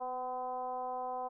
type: tone with frequency modulation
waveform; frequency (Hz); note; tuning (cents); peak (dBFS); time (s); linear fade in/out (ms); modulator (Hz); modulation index
sine; 760; F#5; +46; -35; 0-1.29; 20; 255; 1
effects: none